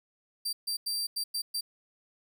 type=tone bursts at uneven times; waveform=sawtooth; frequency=4699 Hz; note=D8; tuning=in tune; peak=-27 dBFS; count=6; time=0.45-0.53 / 0.67-0.77 / 0.86-1.07 / 1.16-1.24 / 1.34-1.42 / 1.54-1.61 s; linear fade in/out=10 ms; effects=none